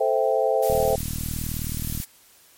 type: chord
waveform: sine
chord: A minor seventh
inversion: none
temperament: equal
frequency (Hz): 440 / 523.3 / 659.3 / 784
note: A4 / C5 / E5 / G5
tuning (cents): 0 / 0 / 0 / 0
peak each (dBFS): -24 / -22 / -24 / -26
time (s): 0-0.96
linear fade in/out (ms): 10
type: noise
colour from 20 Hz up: blue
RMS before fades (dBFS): -33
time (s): 0.62-2.05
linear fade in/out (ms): 10
type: click train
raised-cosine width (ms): 5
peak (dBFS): -18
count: 52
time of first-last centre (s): 0.7-2.001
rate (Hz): 39.2
effects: white hiss -54 dBFS RMS until 2.57 s + MP3 64 kbps